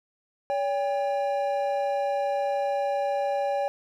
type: tone pair together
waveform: triangle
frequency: 567.1 / 800 Hz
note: C#5 / G5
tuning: +39 / +35 cents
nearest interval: tritone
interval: 596 cents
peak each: -24 / -26 dBFS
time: 0.5-3.68 s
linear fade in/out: 0 ms
effects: none